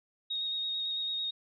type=tone with vibrato; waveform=sine; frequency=3742 Hz; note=A#7; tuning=6 cents sharp; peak=-31 dBFS; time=0.3-1.31 s; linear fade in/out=10 ms; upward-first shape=square; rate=9 Hz; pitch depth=13 cents each way; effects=none